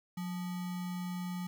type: tone with sample-and-hold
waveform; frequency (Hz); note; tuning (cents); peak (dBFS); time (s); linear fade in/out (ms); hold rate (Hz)
sine; 180; F#3; -47; -35; 0.17-1.47; 5; 1050
effects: none